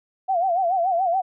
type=tone with vibrato; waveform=sine; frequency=722 Hz; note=F#5; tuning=43 cents flat; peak=-18 dBFS; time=0.28-1.22 s; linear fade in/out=20 ms; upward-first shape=sine; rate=7 Hz; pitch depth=130 cents each way; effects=none